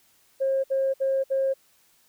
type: tone bursts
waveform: sine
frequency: 537 Hz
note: C5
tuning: 45 cents sharp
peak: -20 dBFS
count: 4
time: 0.4-1.54 s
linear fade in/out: 20 ms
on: 240 ms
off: 60 ms
effects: tanh soft clip ceiling -16 dBFS + white hiss -62 dBFS RMS until 2.08 s